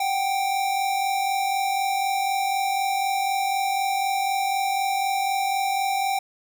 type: tone pair together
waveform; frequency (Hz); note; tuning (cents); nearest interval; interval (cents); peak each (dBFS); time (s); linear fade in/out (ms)
square; 740 / 784; F#5 / G5; 0 / 0; minor second; 100; -31 / -23; 0-6.19; 5
effects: none